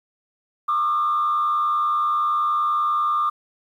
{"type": "tone with frequency modulation", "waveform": "sine", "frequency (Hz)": 1200, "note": "D6", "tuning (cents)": 37, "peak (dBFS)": -17, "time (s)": [0.68, 3.3], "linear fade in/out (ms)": 10, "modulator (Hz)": 90.4, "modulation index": 0.63, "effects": ["tanh soft clip ceiling -14 dBFS", "9-bit"]}